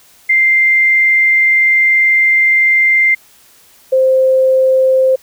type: tone pair in turn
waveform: sine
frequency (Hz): 2093 / 523.2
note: C7 / C5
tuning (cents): 0 / 0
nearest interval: 2 octaves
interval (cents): 2400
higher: first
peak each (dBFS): -7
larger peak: neither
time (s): 0.29-3.15 / 3.92-5.16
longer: first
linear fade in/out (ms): 10
effects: white hiss -46 dBFS RMS until 5.22 s